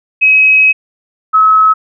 sine tone pair in turn, 2548 / 1287.3 Hz, D#7 / E6, +41 / -41 cents, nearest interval octave, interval 1182 cents, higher first, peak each -4 dBFS, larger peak neither, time 0.21-0.73 / 1.33-1.74 s, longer first, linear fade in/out 20 ms, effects none

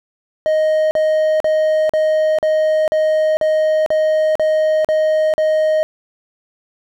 triangle tone bursts, 623 Hz, D#5, 2 cents sharp, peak -10 dBFS, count 11, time 0.46-5.83 s, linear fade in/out 0 ms, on 450 ms, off 42 ms, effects none

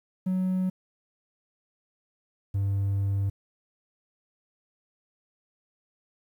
triangle tone pair in turn, 185.6 / 98.94 Hz, F#3 / G2, +6 / +17 cents, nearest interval major seventh, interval 1089 cents, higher first, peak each -21 dBFS, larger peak neither, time 0.26-0.7 / 2.54-3.3 s, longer second, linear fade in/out 10 ms, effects tanh soft clip ceiling -17 dBFS + 10-bit

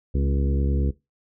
harmonic tone with a mistuned harmonic, 69.3 Hz, C#2, in tune, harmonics 1 / 2 / 3 / 4 / 5 / 6 / 7, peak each -21 / -27 / -31 / -33 / -35 / -37 / -38 dBFS, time 0.14-0.91 s, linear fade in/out 10 ms, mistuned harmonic 4, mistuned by -25 cents, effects noise-tail reverb RT60 0.2 s tail -18 dB re dry

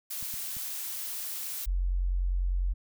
blue noise, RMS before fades -36 dBFS, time 0.1-1.66 s, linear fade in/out 10 ms
clicks, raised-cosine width 5 ms, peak -35 dBFS, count 3, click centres 0.227 / 0.34 / 0.568 s
sine tone, 45.01 Hz, F#1, 47 cents flat, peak -25 dBFS, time 1.66-2.74 s, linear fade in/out 20 ms
effects none

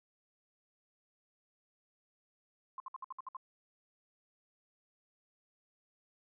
sine tone bursts, 1053 Hz, C6, 11 cents sharp, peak -40 dBFS, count 8, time 2.78-3.368 s, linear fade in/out 2 ms, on 21 ms, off 60 ms, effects none

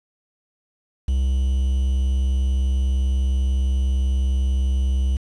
triangle tone with quantisation, 65.5 Hz, C2, 2 cents sharp, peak -15 dBFS, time 1.08-5.17 s, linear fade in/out 5 ms, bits 7, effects resampled to 24000 Hz

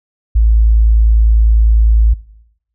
sine tone, 55 Hz, A1, in tune, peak -6 dBFS, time 0.35-2.14 s, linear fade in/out 10 ms, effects noise-tail reverb RT60 0.8 s tail -19 dB re dry

